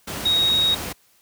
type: tone in noise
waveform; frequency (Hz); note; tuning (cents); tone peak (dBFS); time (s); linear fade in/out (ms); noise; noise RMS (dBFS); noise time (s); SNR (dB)
sine; 3776; A#7; +22; -16; 0.25-0.75; 10; pink; -30; 0.07-0.93; +11
effects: white hiss -59 dBFS RMS until 1.21 s + high-pass 60 Hz 12 dB/octave